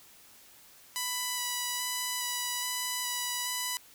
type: tone with vibrato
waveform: 5% pulse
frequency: 987.8 Hz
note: B5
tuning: in tune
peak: -19 dBFS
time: 0.96-3.77 s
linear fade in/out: 0 ms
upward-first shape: square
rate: 1.2 Hz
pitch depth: 10 cents each way
effects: white hiss -56 dBFS RMS until 3.94 s